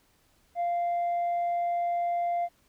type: tone with tanh clipping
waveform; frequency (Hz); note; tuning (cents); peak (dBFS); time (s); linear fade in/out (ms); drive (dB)
sine; 695; F5; -9; -26; 0.55-2.49; 50; 1
effects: pink hiss -66 dBFS RMS until 2.68 s